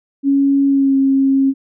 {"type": "tone with pitch glide", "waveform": "sine", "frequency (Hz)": [277.2, 270.6], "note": ["C#4", "C#4"], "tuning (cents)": [0, -42], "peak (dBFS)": -10, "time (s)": [0.23, 1.54], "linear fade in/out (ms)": 50, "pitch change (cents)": -42, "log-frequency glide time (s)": [0.67, 0.96], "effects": []}